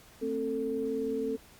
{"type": "tone cluster", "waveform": "sine", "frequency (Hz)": [226.6, 266, 445.1], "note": ["A#3", "C4", "A4"], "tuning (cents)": [-49, 29, 20], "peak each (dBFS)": [-39, -34, -31], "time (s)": [0.21, 1.37], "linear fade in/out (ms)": 20, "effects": ["pink hiss -56 dBFS RMS until 1.59 s", "Opus 48 kbps"]}